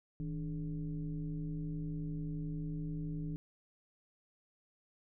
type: tone with frequency modulation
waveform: sine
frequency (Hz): 158.7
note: D#3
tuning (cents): +35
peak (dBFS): -36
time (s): 0.2-3.36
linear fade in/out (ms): 0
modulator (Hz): 133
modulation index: 0.9
effects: none